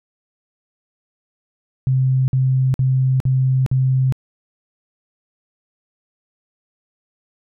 sine tone bursts, 130.81 Hz, C3, in tune, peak -13 dBFS, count 5, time 1.87-4.124 s, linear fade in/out 0 ms, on 410 ms, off 51 ms, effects none

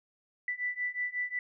sine beating tone pair, 1975.5 / 1981 Hz, B6 / B6, 0 / +5 cents, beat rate 5.5 Hz, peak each -35 / -34 dBFS, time 0.48-1.39 s, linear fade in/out 2 ms, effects none

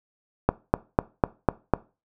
click train, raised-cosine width 1 ms, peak -3 dBFS, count 6, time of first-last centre 0.49-1.737 s, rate 4.01 Hz, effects noise-tail reverb RT60 0.3 s tail -20 dB re dry

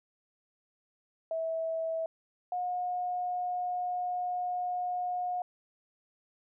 sine tone pair in turn, 651 / 720.5 Hz, E5 / F#5, -22 / -46 cents, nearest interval major second, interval 176 cents, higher second, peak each -30 / -30 dBFS, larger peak neither, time 1.31-2.06 / 2.52-5.42 s, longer second, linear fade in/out 2 ms, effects none

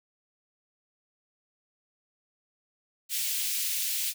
white high-pass noise, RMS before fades -30 dBFS, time 3.09-4.14 s, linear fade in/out 50 ms, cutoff 2300 Hz, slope 24 dB/octave, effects none

